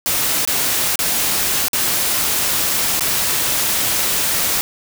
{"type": "noise with dropouts", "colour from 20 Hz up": "white", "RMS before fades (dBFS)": -18, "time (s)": [0.06, 4.61], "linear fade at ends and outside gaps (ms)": 0, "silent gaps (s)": [[0.451, 0.475], [0.957, 0.991], [1.683, 1.732], [2.995, 3.008]], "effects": []}